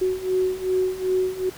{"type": "beating tone pair", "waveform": "sine", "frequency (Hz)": [370, 372.6], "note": ["F#4", "F#4"], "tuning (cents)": [0, 12], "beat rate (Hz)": 2.6, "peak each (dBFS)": [-25, -22], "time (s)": [0.01, 1.5], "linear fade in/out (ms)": 10, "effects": ["pink hiss -42 dBFS RMS until 1.57 s"]}